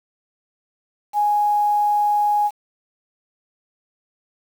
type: tone with quantisation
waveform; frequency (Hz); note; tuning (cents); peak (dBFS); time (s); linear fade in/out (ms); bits
sine; 830.6; G#5; 0; -15; 1.13-2.51; 50; 7
effects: none